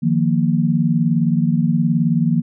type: chord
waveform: sine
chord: Eb suspended second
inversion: none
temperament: equal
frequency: 155.56 / 174.61 / 233.1 Hz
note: Eb3 / F3 / Bb3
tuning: 0 / 0 / 0 cents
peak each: -18 dBFS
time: 0.02-2.42 s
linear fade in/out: 20 ms
effects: none